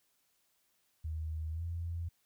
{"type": "tone with pitch glide", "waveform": "sine", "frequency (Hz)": [79, 84.67], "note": ["D#2", "E2"], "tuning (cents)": [27, 47], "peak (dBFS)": -35, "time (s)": [1.04, 2.09], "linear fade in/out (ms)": 10, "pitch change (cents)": 120, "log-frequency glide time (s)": [1.52, 1.63], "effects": ["white hiss -75 dBFS RMS until 2.25 s"]}